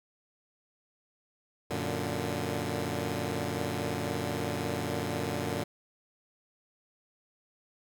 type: chord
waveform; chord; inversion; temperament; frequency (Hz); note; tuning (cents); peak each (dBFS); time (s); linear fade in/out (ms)
10% pulse; Gb augmented; none; equal; 92.5 / 116.54 / 146.83; Gb2 / Bb2 / D3; 0 / 0 / 0; -27; 1.7-5.64; 10
effects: none